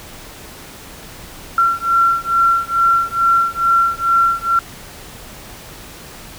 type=beating tone pair; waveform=sine; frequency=1362 / 1364.3 Hz; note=F6 / F6; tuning=-44 / -41 cents; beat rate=2.3 Hz; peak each=-15 dBFS; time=1.58-4.59 s; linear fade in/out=2 ms; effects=pink hiss -36 dBFS RMS until 6.38 s